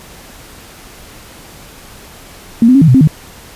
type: tone with pitch steps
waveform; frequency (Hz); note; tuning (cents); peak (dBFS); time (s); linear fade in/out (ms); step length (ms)
sine; 230.5 / 254.5 / 274.6 / 161.2 / 126.3 / 263.8 / 153.7; A#3 / C4 / C#4 / E3 / B2 / C4 / D#3; -19 / -48 / -16 / -38 / +39 / +14 / -21; -3; 2.62-3.075; 2; 65
effects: pink hiss -36 dBFS RMS until 3.55 s + resampled to 32000 Hz